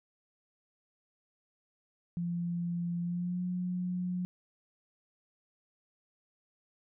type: tone with pitch glide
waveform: sine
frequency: 172.6 to 180.14 Hz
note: F3 to F#3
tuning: -20 to -46 cents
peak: -31 dBFS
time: 2.17-4.25 s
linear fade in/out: 0 ms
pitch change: +74 cents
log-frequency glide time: 3.01-3.42 s
effects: none